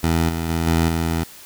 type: tone with level steps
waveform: 15% pulse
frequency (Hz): 82.41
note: E2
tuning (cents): 0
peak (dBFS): -10 / -16 / -13 / -9 / -13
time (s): 0.03-1.24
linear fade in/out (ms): 10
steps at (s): 0.29 / 0.49 / 0.67 / 0.88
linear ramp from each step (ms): 5
effects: white hiss -42 dBFS RMS until 1.45 s